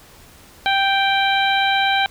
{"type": "harmonic tone", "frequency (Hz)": 784, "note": "G5", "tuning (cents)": 0, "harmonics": [1, 2, 3, 4, 5], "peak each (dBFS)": [-18, -21, -23, -24, -25], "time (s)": [0.66, 2.06], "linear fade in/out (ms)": 0, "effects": ["pink hiss -46 dBFS RMS until 2.1 s"]}